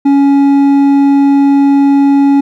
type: tone with hard clipping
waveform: triangle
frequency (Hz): 279.3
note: C#4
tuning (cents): +13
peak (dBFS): -6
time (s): 0.05-2.41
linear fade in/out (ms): 10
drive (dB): 9
effects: none